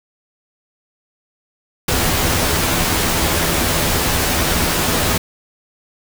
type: noise with comb filter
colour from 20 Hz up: pink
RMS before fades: -17 dBFS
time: 1.88-5.18 s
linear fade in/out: 5 ms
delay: 12 ms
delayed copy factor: +0.5
effects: none